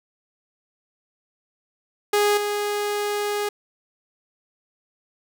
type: tone with level steps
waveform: sawtooth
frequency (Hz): 413.3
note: G#4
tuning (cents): -8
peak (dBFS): -13 / -19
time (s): 2.13-3.49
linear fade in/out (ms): 5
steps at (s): 2.37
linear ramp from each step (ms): 5
effects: none

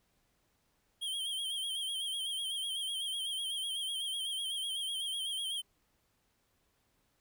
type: tone with vibrato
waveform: square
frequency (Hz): 3191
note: G7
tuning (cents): +30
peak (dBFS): -35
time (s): 1.01-5.62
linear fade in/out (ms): 20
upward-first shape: sine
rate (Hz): 8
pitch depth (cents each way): 67
effects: pink hiss -75 dBFS RMS until 7.2 s

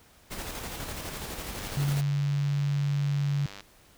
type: noise with tremolo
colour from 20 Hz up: pink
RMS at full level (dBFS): -36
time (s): 0.3-2.02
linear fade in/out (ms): 20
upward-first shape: square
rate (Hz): 12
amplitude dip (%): 30
type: click train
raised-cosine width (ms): 0.2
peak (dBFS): -25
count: 202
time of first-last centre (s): 1.59-3.606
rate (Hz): 99.7
type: tone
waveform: sine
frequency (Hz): 142.1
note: C#3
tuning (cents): +43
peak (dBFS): -24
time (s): 1.77-3.46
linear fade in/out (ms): 2
effects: pink hiss -58 dBFS RMS until 3.97 s

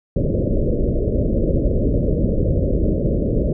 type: low-pass noise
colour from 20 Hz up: pink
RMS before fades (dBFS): -18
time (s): 0.16-3.53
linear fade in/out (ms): 2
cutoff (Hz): 600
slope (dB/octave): 96
effects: none

